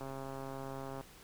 click train, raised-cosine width 1 ms, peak -30 dBFS, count 136, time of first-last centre 0.01-1.01 s, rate 135 Hz, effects pink hiss -57 dBFS RMS until 1.23 s

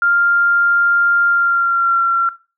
sine tone with pitch glide, 1396.9 to 1366.6 Hz, F6 to F6, 0 to -38 cents, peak -11 dBFS, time 0.02-2.29 s, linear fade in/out 2 ms, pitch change -38 cents, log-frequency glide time 1.27-2.01 s, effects noise-tail reverb RT60 0.3 s tail -17 dB re dry

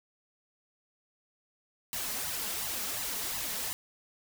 white noise with flanger, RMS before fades -35 dBFS, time 1.93-3.73 s, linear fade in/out 0 ms, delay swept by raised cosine 0.99 to 4.79 ms, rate 2.8 Hz, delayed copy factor +0.75, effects none

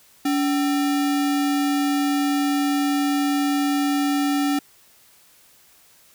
sine tone with sample-and-hold, 285.1 Hz, C#4, 49 cents sharp, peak -18 dBFS, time 0.25-4.59 s, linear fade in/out 5 ms, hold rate 1050 Hz, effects white hiss -54 dBFS RMS until 6.14 s

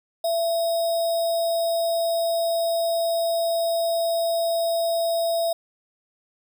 sine tone with sample-and-hold, 669 Hz, E5, 25 cents sharp, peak -20 dBFS, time 0.24-5.53 s, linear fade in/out 5 ms, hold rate 4410 Hz, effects none

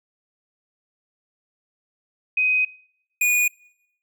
sine / square tone pair in turn, 2511 / 2456 Hz, D#7 / D#7, +15 / -23 cents, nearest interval unison, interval 38 cents, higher first, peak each -17 dBFS, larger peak neither, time 2.37-2.65 / 3.21-3.48 s, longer first, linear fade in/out 5 ms, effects noise-tail reverb RT60 0.8 s tail -25 dB re dry

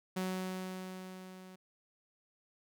sawtooth tone with level ramp, 186 Hz, F#3, 9 cents sharp, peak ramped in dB -29 to -47 dBFS, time 0.16-1.56 s, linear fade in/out 10 ms, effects none

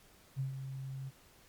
sine tone with ADSR envelope, 134 Hz, C3, 42 cents sharp, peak -31 dBFS, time 0.36-1.11 s, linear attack 38 ms, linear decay 120 ms, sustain -8 dB, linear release 31 ms, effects pink hiss -62 dBFS RMS until 1.48 s + MP3 96 kbps

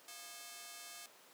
5% pulse ring-modulated tone, 959 Hz, A#5, 49 cents sharp, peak -34 dBFS, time 0.08-1.06 s, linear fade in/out 2 ms, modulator 264 Hz, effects pink hiss -61 dBFS RMS until 1.33 s + high-pass 400 Hz 12 dB/octave

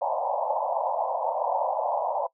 white band-pass noise, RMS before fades -27 dBFS, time 0.01-2.27 s, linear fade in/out 10 ms, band 530 to 980 Hz, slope 96 dB/octave, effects noise-tail reverb RT60 0.1 s tail -22 dB re dry

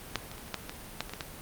clicks, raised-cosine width 0.2 ms, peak -10 / -25 / -30 / -30 / -13 / -20 / -12 / -23 / -18 / -16 dBFS, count 10, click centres 0.157 / 0.315 / 0.381 / 0.48 / 0.543 / 0.695 / 1.006 / 1.095 / 1.136 / 1.208 s, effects pink hiss -45 dBFS RMS until 1.41 s + Opus 32 kbps

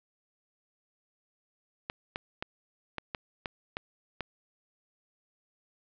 clicks, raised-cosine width 0.3 ms, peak -17 dBFS, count 8, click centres 1.899 / 2.159 / 2.425 / 2.983 / 3.148 / 3.458 / 3.769 / 4.207 s, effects low-pass 4000 Hz 12 dB/octave

